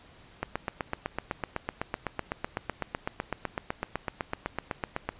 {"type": "click train", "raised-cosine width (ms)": 0.5, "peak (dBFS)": -14, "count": 38, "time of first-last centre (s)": [0.43, 5.09], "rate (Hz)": 7.94, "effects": ["pink hiss -55 dBFS RMS until 5.19 s", "resampled to 8000 Hz"]}